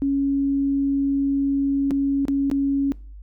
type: tone with dropouts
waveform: sine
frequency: 277.2 Hz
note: C#4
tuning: in tune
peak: -18 dBFS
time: 0.02-2.92 s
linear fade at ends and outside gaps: 0 ms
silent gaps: 1.908-1.914 / 2.253-2.283 / 2.5-2.514 s
effects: noise-tail reverb RT60 0.4 s tail -22 dB re dry + added 50 Hz sine -37 dBFS peak until 3.22 s